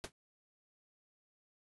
pink noise with exponential decay, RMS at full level -38 dBFS, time 0.04-0.12 s, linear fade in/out 0 ms, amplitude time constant 16 ms, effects resampled to 24000 Hz

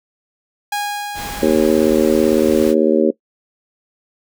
sawtooth tone with exponential decay, 822 Hz, G#5, 18 cents flat, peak -14 dBFS, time 0.72-3.02 s, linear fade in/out 5 ms, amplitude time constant 500 ms
pink noise, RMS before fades -29 dBFS, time 1.14-2.75 s, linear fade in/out 50 ms
harmonic tone, 77.9 Hz, D#2, 3 cents sharp, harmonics 3 / 4 / 5 / 6 / 7, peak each -17 / -17 / -16 / -19 / -17 dBFS, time 1.42-3.11 s, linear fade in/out 10 ms
effects noise-tail reverb RT60 0.1 s tail -20 dB re dry

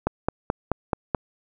click train, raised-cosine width 1 ms, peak -7 dBFS, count 6, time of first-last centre 0.07-1.148 s, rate 4.64 Hz, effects none

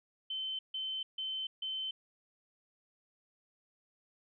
sine tone bursts, 3075 Hz, G7, 34 cents flat, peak -35 dBFS, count 4, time 0.3-1.91 s, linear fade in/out 5 ms, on 290 ms, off 150 ms, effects none

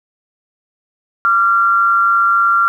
sine tone pair together, 1174.7 / 1378.1 Hz, D6 / F6, 0 / -23 cents, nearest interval minor third, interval 277 cents, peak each -17 / -10 dBFS, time 1.25-2.68 s, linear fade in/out 0 ms, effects 8-bit

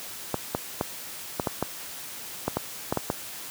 clicks, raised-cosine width 1 ms, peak -10 dBFS, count 11, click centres 0.343 / 0.549 / 0.811 / 1.398 / 1.472 / 1.626 / 2.48 / 2.57 / 2.925 / 2.973 / 3.101 s, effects white hiss -39 dBFS RMS until 3.5 s + high-pass 80 Hz 12 dB/octave

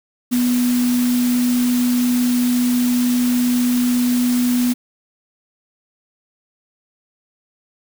sine tone in noise, 245.7 Hz, B3, 9 cents flat, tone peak -14 dBFS, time 0.31-4.74 s, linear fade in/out 20 ms, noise white, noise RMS -28 dBFS, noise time 0.31-4.74 s, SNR +11 dB, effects none

